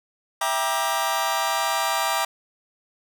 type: chord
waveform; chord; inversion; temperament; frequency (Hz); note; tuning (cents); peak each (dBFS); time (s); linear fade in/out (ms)
sawtooth; E half-diminished seventh; none; just; 659.3 / 791.1 / 949.3 / 1186.7; E5 / G5 / Bb5 / D6; 0 / +16 / +31 / +18; -25 / -23 / -23 / -23; 0.41-2.25; 5
effects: none